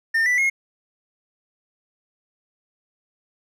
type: tone with pitch steps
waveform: triangle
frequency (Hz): 1812 / 1976 / 2155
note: A#6 / B6 / C#7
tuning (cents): -50 / 0 / -49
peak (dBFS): -15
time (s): 0.14-0.5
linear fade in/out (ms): 10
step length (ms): 120
effects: none